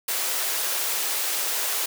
white high-pass noise, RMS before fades -26 dBFS, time 0.08-1.86 s, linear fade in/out 5 ms, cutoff 380 Hz, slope 24 dB/octave, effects none

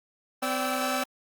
sawtooth tone cluster, 255.5 / 576 / 776 / 1311 Hz, C4 / D5 / G5 / E6, -41 / -34 / -18 / -10 cents, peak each -28 dBFS, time 0.42-1.04 s, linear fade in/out 10 ms, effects Opus 32 kbps

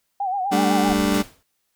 sine tone with vibrato, 770 Hz, G5, 31 cents flat, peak -21 dBFS, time 0.2-0.93 s, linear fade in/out 5 ms, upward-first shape sine, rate 7.9 Hz, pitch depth 96 cents each way
35% pulse chord, G suspended second, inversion none, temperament just, 196 / 220.5 / 294 Hz, G3 / A3 / D4, 0 / +4 / +2 cents, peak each -20 / -22 / -20 dBFS, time 0.51-1.23 s, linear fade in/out 20 ms
pink low-pass noise, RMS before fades -36 dBFS, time 0.82-1.17 s, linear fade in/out 50 ms, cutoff 120 Hz, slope 96 dB/octave
pink noise with exponential decay, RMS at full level -27 dBFS, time 1.14-1.43 s, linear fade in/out 2 ms, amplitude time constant 62 ms
effects white hiss -72 dBFS RMS until 1.75 s

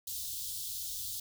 white band-stop noise, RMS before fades -39 dBFS, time 0.07-1.2 s, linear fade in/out 5 ms, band 120 to 3300 Hz, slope 48 dB/octave, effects none

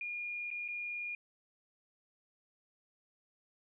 sine tone with dropouts, 2426 Hz, D#7, 44 cents flat, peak -37 dBFS, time 0.01-1.15 s, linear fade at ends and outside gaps 2 ms, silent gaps 0.504-0.512 / 0.68-0.685 s, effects none

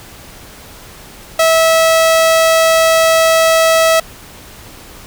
sawtooth tone, 650 Hz, E5, 24 cents flat, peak -4 dBFS, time 1.39-4 s, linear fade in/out 5 ms, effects pink hiss -36 dBFS RMS until 5.06 s

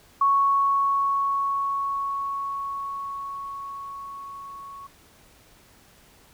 sine tone with level ramp, 1108.7 Hz, C#6, in tune, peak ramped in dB -16 to -38 dBFS, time 0.21-4.87 s, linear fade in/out 5 ms, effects pink hiss -55 dBFS RMS until 6.33 s

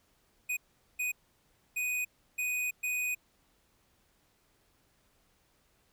square tone bursts at uneven times, 2489 Hz, D#7, in tune, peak -31 dBFS, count 5, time 0.49-0.57 / 0.99-1.12 / 1.76-2.05 / 2.38-2.71 / 2.83-3.15 s, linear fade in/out 10 ms, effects pink hiss -70 dBFS RMS until 5.92 s

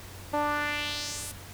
sawtooth tone with band-pass filter sweep, 294.4 Hz, D4, 4 cents sharp, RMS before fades -31 dBFS, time 0.33-1.32 s, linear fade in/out 10 ms, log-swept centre 750 to 11000 Hz, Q 2.1, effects added 93 Hz sine -46 dBFS peak until 1.53 s + pink hiss -46 dBFS RMS until 1.53 s

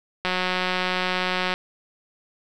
click train, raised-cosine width 0.3 ms, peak -8 dBFS, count 237, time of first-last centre 0.25-1.54 s, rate 183 Hz, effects none

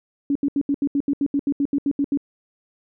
sine tone bursts, 282.3 Hz, C#4, 32 cents sharp, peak -17 dBFS, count 15, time 0.3-2.174 s, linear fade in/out 2 ms, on 54 ms, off 76 ms, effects none

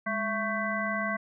harmonic tone with a mistuned harmonic, 221.6 Hz, A3, 13 cents sharp, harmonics 1 / 3 / 5 / 7 / 9, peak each -34 / -34 / -34 / -34 / -34 dBFS, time 0.06-1.17 s, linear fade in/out 10 ms, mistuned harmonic 1, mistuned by -120 cents, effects none

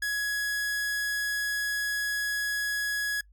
45% pulse tone, 1675 Hz, G#6, 14 cents sharp, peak -27 dBFS, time 0.02-3.21 s, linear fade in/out 5 ms, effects noise-tail reverb RT60 0.1 s tail -24 dB re dry + added 50 Hz sine -54 dBFS peak until 3.32 s

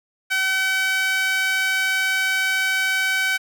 sawtooth tone with high-pass filter, 761 Hz, F#5, 48 cents sharp, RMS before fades -21 dBFS, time 0.3-3.38 s, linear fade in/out 20 ms, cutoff 1800 Hz, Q 7.6, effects none

